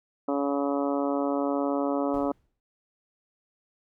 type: harmonic tone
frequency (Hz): 141.2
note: C#3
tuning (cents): +32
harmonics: 2 / 3 / 4 / 5 / 6 / 7 / 8 / 9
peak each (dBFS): -27 / -33 / -30 / -34 / -39 / -38 / -40 / -39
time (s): 0.28-2.32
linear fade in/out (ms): 5
type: noise with exponential decay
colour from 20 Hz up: brown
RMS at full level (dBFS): -42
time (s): 2.14-2.6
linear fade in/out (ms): 1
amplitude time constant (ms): 98
effects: none